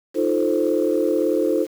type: chord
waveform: sine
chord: F dominant seventh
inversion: third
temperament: equal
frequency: 311.1 / 349.2 / 440 / 523.3 Hz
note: Eb4 / F4 / A4 / C5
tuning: 0 / 0 / 0 / 0 cents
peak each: -22 dBFS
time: 0.14-1.67 s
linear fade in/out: 50 ms
effects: tanh soft clip ceiling -8 dBFS + 7-bit